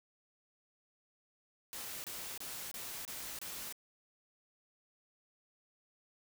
white noise bursts, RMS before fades -44 dBFS, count 6, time 1.73-3.725 s, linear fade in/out 0 ms, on 310 ms, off 27 ms, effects none

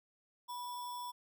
sine tone with sample-and-hold, 979 Hz, B5, 15 cents flat, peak -40 dBFS, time 0.48-1.12 s, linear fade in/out 20 ms, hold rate 4410 Hz, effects none

